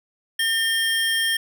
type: tone pair together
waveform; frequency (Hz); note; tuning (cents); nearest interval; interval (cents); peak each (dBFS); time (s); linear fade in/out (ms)
square; 1812 / 3204; A#6 / G7; -50 / +37; minor seventh; 987; -23; 0.39-1.37; 5
effects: none